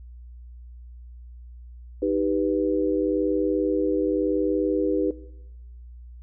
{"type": "chord", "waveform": "sine", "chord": "Eb augmented", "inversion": "none", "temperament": "equal", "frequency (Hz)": [311.1, 392, 493.9], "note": ["Eb4", "G4", "B4"], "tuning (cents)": [0, 0, 0], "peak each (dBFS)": -25, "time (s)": [2.02, 5.11], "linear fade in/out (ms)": 5, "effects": ["noise-tail reverb RT60 1.0 s tail -19 dB re dry", "added 60 Hz sine -40 dBFS peak until 6.22 s"]}